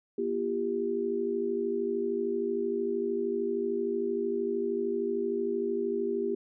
sine tone cluster, 239.7 / 343.2 / 396.3 Hz, A#3 / F4 / G4, +48 / -30 / +19 cents, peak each -35 / -34 / -29 dBFS, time 0.18-6.35 s, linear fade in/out 5 ms, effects none

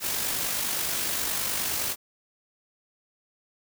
white noise with amplitude modulation, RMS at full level -27 dBFS, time 0-1.96 s, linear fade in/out 50 ms, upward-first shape sine, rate 49.6 Hz, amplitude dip 35%, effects none

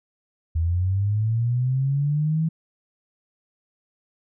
sine linear sweep, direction up, 79.5 to 163 Hz, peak -19 dBFS, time 0.55-2.49 s, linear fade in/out 10 ms, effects none

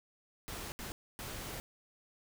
pink noise bursts at uneven times, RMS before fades -43 dBFS, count 3, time 0.48-0.72 / 0.79-0.92 / 1.19-1.6 s, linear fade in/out 0 ms, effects none

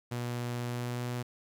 sawtooth tone with pitch glide, 121 to 122.34 Hz, B2 to B2, -35 to -16 cents, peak -29 dBFS, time 0.11-1.23 s, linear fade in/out 10 ms, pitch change +19 cents, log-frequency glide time 0.62-1.02 s, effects 11-bit

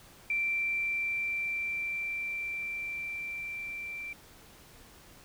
sine tone with level ramp, 2349 Hz, D7, in tune, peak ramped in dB -27 to -37 dBFS, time 0.3-4.13 s, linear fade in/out 2 ms, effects pink hiss -55 dBFS RMS until 5.24 s

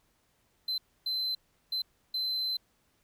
triangle tone bursts at uneven times, 4068 Hz, C8, 50 cents flat, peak -28 dBFS, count 4, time 0.68-0.78 / 1.06-1.35 / 1.72-1.82 / 2.14-2.57 s, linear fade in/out 5 ms, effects pink hiss -71 dBFS RMS until 3.03 s

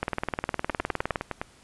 two click trains, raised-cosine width 0.5 ms, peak -14 / -11 dBFS, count 8 / 23, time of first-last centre 0.7-1.415 / 0.03-1.158 s, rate 9.79 / 19.5 Hz, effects pink hiss -56 dBFS RMS until 1.63 s + resampled to 24000 Hz

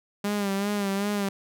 sawtooth tone with vibrato, 201 Hz, G3, 44 cents sharp, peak -21 dBFS, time 0.24-1.29 s, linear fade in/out 5 ms, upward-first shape sine, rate 2.6 Hz, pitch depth 52 cents each way, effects none

